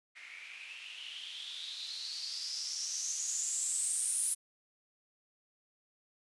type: noise with low-pass filter sweep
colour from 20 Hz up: violet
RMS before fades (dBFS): -38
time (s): 0.15-4.35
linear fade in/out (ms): 20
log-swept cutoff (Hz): 2100 to 10000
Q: 7.3
effects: resampled to 24000 Hz